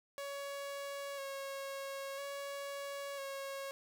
sawtooth tone with vibrato, 554.4 Hz, C#5, in tune, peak -37 dBFS, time 0.18-3.71 s, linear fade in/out 0 ms, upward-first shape square, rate 0.5 Hz, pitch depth 20 cents each way, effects none

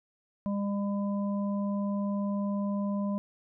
harmonic tone, 201.4 Hz, G3, 47 cents sharp, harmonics 1 / 3 / 5, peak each -28 / -38 / -42 dBFS, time 0.46-3.18 s, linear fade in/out 0 ms, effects none

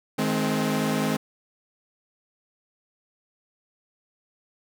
sawtooth chord, Ab major, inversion second, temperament equal with one note detuned, 155.56 / 211.8 / 261.6 Hz, Eb3 / Ab3 / C4, 0 / +34 / 0 cents, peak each -25 / -22 / -23 dBFS, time 0.18-1.17 s, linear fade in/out 10 ms, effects none

